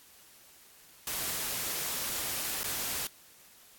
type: noise with dropouts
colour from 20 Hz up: white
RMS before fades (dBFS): -34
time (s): 1.07-3.07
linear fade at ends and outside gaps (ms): 2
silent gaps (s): 2.633-2.641
effects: white hiss -57 dBFS RMS until 3.78 s + AAC 64 kbps